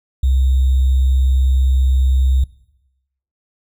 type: tone with sample-and-hold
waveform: sine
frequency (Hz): 65.41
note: C2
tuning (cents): 0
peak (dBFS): -11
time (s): 0.23-2.44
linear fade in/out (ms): 5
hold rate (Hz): 3675
effects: noise-tail reverb RT60 0.9 s tail -20 dB re dry